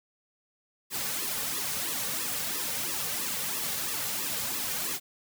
white noise with flanger, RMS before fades -32 dBFS, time 0.9-5 s, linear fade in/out 50 ms, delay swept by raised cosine 1.3 to 3.1 ms, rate 3 Hz, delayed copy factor -1, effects none

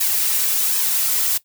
blue noise with flanger, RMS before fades -19 dBFS, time 0-1.38 s, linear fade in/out 10 ms, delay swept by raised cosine 1.4 to 4.4 ms, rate 1.3 Hz, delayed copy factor -0.7, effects noise-tail reverb RT60 0.1 s tail -17 dB re dry

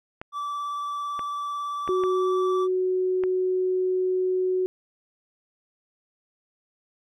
clicks, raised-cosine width 0.5 ms, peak -20 dBFS, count 5, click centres 0.215 / 1.193 / 1.877 / 2.037 / 3.237 s
triangle tone with vibrato, 1160 Hz, D6, 22 cents flat, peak -26 dBFS, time 0.32-2.68 s, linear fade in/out 50 ms, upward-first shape triangle, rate 18 Hz, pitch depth 13 cents each way
sine tone, 370 Hz, F#4, in tune, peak -21 dBFS, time 1.89-4.66 s, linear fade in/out 0 ms
effects none

